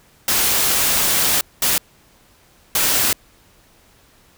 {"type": "noise bursts at uneven times", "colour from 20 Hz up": "white", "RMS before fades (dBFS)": -17, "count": 3, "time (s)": [[0.28, 1.41], [1.62, 1.78], [2.75, 3.13]], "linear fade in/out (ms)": 2, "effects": ["pink hiss -53 dBFS RMS until 4.37 s"]}